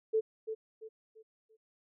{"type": "tone with echo", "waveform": "sine", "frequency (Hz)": 440, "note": "A4", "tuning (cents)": 0, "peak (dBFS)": -25, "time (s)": [0.13, 0.21], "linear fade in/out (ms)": 20, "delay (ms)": 340, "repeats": 4, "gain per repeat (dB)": -9, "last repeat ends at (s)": 1.57, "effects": []}